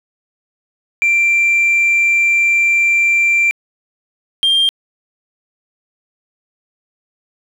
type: tone pair in turn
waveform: sine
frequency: 2359 / 3192 Hz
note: D7 / G7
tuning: +7 / +31 cents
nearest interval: perfect fourth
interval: 524 cents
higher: second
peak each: -8 dBFS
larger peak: neither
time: 1.02-3.51 / 4.43-4.69 s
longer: first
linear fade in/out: 0 ms
effects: tanh soft clip ceiling -8 dBFS + 7-bit